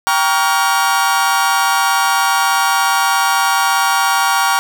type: chord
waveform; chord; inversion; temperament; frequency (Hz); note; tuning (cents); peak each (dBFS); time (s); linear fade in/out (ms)
40% pulse; G half-diminished seventh; none; just; 784 / 940.8 / 1128.9 / 1411.2; G5 / Bb5 / Db6 / F6; 0 / +16 / +31 / +18; -17; 0.07-4.59; 0
effects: none